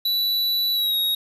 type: tone with pitch glide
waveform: square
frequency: 3951 to 3779 Hz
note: B7 to A#7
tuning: 0 to +23 cents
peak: -20 dBFS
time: 0.05-1.15 s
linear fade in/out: 5 ms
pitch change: -77 cents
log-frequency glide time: 0.73-0.96 s
effects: 8-bit